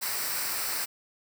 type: noise with comb filter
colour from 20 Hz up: white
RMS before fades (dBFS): -31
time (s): 0.01-0.86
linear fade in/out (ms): 20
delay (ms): 0.3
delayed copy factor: -0.6
effects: none